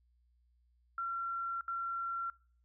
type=tone bursts at uneven times; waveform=sine; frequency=1365 Hz; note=F6; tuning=40 cents flat; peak=-34 dBFS; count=2; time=0.98-1.61 / 1.68-2.3 s; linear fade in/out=2 ms; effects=noise-tail reverb RT60 0.5 s tail -26 dB re dry + added 60 Hz sine -68 dBFS peak until 2.64 s